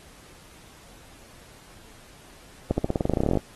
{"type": "accelerating click train", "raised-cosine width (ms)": 2, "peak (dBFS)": -9, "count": 18, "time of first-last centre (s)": [2.71, 3.373], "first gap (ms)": 70, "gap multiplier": 0.92, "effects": ["pink hiss -51 dBFS RMS until 3.55 s", "AAC 32 kbps"]}